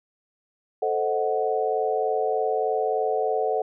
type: chord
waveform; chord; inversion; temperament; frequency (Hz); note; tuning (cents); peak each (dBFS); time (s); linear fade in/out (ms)
sine; A diminished seventh; none; equal; 440 / 523.3 / 622.3 / 740; A4 / C5 / Eb5 / Gb5; 0 / 0 / 0 / 0; -25 / -29 / -30 / -26; 0.82-3.62; 5
effects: none

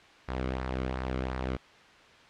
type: tone with flanger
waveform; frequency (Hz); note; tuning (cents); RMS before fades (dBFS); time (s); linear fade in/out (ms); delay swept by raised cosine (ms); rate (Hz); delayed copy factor
sawtooth; 64.2; C2; -32; -33; 0.28-1.57; 10; 0.3 to 1.17; 2.8; -0.5
effects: white hiss -54 dBFS RMS until 2.29 s + low-pass 3000 Hz 12 dB/octave

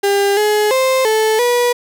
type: tone with pitch steps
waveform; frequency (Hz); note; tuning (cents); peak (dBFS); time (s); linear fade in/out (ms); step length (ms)
35% pulse; 400.4 / 421.5 / 523 / 436.9 / 485.6; G4 / G#4 / C5 / A4 / B4; +37 / +26 / -1 / -12 / -29; -10; 0.03-1.73; 10; 340
effects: none

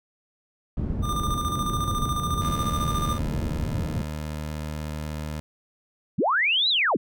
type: low-pass noise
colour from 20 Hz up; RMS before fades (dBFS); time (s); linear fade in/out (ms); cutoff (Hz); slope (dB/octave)
white; -28; 0.77-4.02; 2; 160; 12
type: tone with tremolo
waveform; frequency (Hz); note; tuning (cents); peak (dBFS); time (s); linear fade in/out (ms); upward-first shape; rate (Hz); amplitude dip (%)
square; 1200; D6; +37; -26; 1.02-3.19; 50; square; 14; 50
type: tone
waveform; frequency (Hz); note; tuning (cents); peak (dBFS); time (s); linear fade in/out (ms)
20% pulse; 76.4; D#2; -31; -25; 2.42-5.4; 0
type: linear two-way sweep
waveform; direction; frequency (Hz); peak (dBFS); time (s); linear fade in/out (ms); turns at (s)
sine; up then down; 104.5 to 4074 to 104.5; -19; 6.18-6.97; 10; 6.69
effects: none

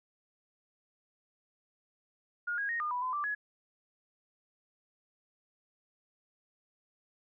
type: tone with pitch steps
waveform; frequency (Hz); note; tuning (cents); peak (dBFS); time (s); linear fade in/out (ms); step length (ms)
sine; 1428 / 1641 / 1864 / 1213 / 986 / 1018 / 1173 / 1685; F6 / G#6 / A#6 / D#6 / B5 / C6 / D6 / G#6; +38 / -21 / -1 / -44 / -3 / -48 / -2 / +25; -31; 2.47-3.35; 10; 110
effects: none

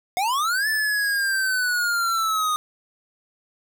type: linear two-way sweep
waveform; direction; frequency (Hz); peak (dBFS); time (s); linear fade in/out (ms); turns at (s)
square; up then down; 702 to 1760 to 1229; -21; 0.17-2.56; 0; 0.68
effects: 8-bit

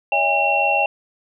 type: tone cluster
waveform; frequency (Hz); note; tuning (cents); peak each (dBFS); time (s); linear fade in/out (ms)
sine; 567 / 653 / 809 / 2726; C#5 / E5 / G#5 / F7; +39 / -17 / -46 / -43; -24 / -24 / -19 / -19; 0.12-0.86; 2
effects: none

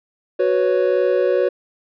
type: chord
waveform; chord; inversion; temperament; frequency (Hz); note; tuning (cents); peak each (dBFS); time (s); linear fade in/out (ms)
triangle; F# suspended fourth; none; equal with one note detuned; 370 / 493.9 / 556; F#4 / B4 / C#5; 0 / 0 / +5; -17; 0.39-1.49; 10
effects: resampled to 11025 Hz

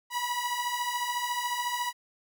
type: beating tone pair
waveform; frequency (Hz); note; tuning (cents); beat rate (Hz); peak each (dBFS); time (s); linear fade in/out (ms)
sawtooth; 964 / 978; B5 / B5; -42 / -17; 14; -30 / -27; 0.1-1.93; 50
effects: none

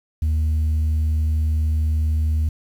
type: tone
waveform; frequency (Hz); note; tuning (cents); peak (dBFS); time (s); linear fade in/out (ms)
sine; 77.78; D#2; 0; -14; 0.22-2.49; 5
effects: tanh soft clip ceiling -16 dBFS + 8-bit

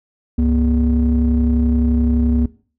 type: ring-modulated tone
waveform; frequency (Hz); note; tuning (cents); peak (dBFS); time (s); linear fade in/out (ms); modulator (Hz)
triangle; 84.9; F2; -48; -8; 0.38-2.46; 5; 154
effects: noise-tail reverb RT60 0.4 s tail -18 dB re dry

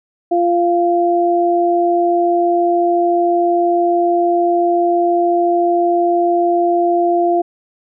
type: tone pair together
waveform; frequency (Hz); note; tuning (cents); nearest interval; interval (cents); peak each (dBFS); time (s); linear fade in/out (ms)
sine; 346.8 / 693.6; F4 / F5; -12 / -12; octave; 1200; -14; 0.31-7.42; 10
effects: none

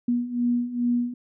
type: beating tone pair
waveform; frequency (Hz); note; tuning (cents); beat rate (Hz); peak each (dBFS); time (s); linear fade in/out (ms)
sine; 240 / 242.4; B3 / B3; -49 / -32; 2.4; -27 / -23; 0.08-1.14; 5
effects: none

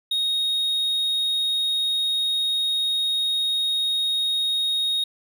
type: tone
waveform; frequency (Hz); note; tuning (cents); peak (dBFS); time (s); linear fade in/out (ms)
triangle; 3737; A#7; +4; -19; 0.11-5.04; 5
effects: none

